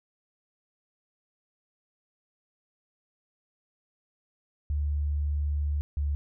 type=tone pair in turn; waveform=sine; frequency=73.2 / 72.32 Hz; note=D2 / D2; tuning=-5 / -26 cents; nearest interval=unison; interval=21 cents; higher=first; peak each=-25 dBFS; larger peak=neither; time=4.7-5.81 / 5.97-6.15 s; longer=first; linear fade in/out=0 ms; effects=none